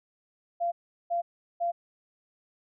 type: tone bursts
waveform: sine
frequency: 689 Hz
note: F5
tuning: 24 cents flat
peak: -25 dBFS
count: 3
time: 0.6-1.72 s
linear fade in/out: 20 ms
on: 120 ms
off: 380 ms
effects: none